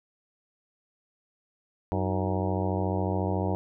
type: harmonic tone with a mistuned harmonic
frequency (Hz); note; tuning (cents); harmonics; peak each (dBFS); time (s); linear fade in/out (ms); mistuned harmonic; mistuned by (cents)
94; F#2; +28; 1 / 2 / 3 / 4 / 5 / 6 / 7 / 8 / 9 / 10; -29 / -32 / -34 / -35 / -36 / -37 / -37 / -38 / -39 / -39; 1.92-3.55; 0; 3; +140
effects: none